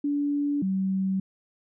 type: tone pair in turn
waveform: sine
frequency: 288.1 / 191.07 Hz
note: D4 / G3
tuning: -33 / -44 cents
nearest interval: perfect fifth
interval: 711 cents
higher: first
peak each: -23 dBFS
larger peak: neither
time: 0.04-0.62 / 0.62-1.2 s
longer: neither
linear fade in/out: 5 ms
effects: none